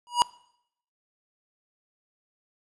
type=tone with exponential growth; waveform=square; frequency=964 Hz; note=B5; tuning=42 cents flat; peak=-14 dBFS; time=0.07-0.22 s; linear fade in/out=0 ms; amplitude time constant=31 ms; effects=noise-tail reverb RT60 0.7 s tail -22 dB re dry + resampled to 24000 Hz